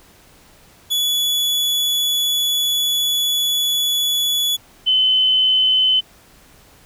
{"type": "tone pair in turn", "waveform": ["40% pulse", "sine"], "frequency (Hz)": [3413, 3041], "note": ["G#7", "F#7"], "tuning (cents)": [47, 47], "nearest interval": "major second", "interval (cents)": 200, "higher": "first", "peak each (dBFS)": [-15, -12], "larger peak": "second", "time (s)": [[0.9, 4.57], [4.86, 6.01]], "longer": "first", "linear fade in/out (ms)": 20, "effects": ["pink hiss -49 dBFS RMS until 6.85 s"]}